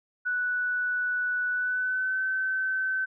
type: tone with pitch glide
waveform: sine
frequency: 1480 to 1532.2 Hz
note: F#6 to G6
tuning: 0 to -40 cents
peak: -25 dBFS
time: 0.25-3.06 s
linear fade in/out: 20 ms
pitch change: +60 cents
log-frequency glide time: 1.5-2.23 s
effects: none